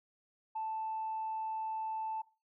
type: tone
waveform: sine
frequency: 880 Hz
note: A5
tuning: in tune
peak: -34 dBFS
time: 0.55-2.22 s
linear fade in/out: 10 ms
effects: noise-tail reverb RT60 0.3 s tail -19 dB re dry + tanh soft clip ceiling -30 dBFS